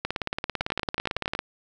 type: two click trains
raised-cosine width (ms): 0.3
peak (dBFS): -11 / -11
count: 25 / 9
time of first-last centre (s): 0.05-1.391 / 0.61-1.351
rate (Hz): 17.9 / 10.8
effects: none